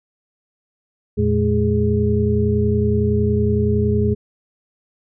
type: tone cluster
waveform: sine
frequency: 84.5 / 115.3 / 211.6 / 415.1 Hz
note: E2 / A#2 / G#3 / G#4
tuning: +43 / -19 / +33 / -1 cents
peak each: -20 dBFS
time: 1.17-4.15 s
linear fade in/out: 20 ms
effects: none